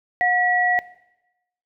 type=tone pair together; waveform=sine; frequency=722.5 / 1933 Hz; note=F#5 / B6; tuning=-41 / -38 cents; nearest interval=octave + perfect fourth; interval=1703 cents; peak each=-19 dBFS; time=0.21-0.79 s; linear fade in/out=0 ms; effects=noise-tail reverb RT60 0.9 s tail -18 dB re dry